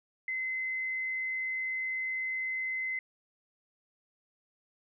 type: tone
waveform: sine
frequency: 2052 Hz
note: C7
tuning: 34 cents flat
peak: -31 dBFS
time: 0.28-2.99 s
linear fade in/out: 2 ms
effects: none